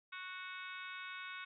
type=harmonic tone; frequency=369.4 Hz; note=F#4; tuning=3 cents flat; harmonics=3 / 4 / 5 / 6 / 7 / 8 / 9 / 10; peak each=-51 / -48 / -58 / -51 / -53 / -63 / -60 / -55 dBFS; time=0.12-1.45 s; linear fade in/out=10 ms; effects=none